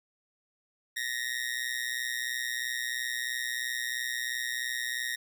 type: tone with amplitude modulation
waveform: sawtooth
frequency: 1864.7 Hz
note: A#6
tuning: in tune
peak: -24 dBFS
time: 0.96-5.16 s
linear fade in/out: 10 ms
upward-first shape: sine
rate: 123 Hz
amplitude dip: 85%
effects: none